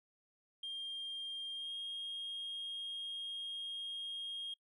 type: tone with pitch glide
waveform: sine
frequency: 3205 to 3246 Hz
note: G7 to G#7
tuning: +38 to -40 cents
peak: -38 dBFS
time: 0.63-4.54 s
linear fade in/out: 5 ms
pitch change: +22 cents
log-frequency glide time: 1.54-1.73 s
effects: noise-tail reverb RT60 0.1 s tail -26 dB re dry + tanh soft clip ceiling -38 dBFS